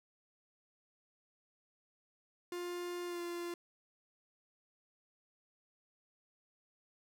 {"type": "tone with pitch glide", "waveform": "45% pulse", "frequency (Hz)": [352.4, 346.5], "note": ["F4", "F4"], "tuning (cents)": [16, -14], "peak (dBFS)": -39, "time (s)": [2.52, 3.54], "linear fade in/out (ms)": 2, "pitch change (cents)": -30, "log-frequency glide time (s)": [3.06, 3.21], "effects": []}